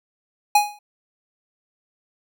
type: tone with exponential decay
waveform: square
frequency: 830 Hz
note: G#5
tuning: 1 cent flat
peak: -10 dBFS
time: 0.55-0.79 s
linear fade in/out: 5 ms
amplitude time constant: 51 ms
effects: none